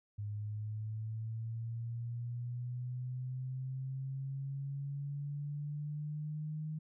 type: linear sweep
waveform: sine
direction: up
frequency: 103.2 to 155.56 Hz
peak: -37 dBFS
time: 0.18-6.79 s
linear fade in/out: 10 ms
effects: none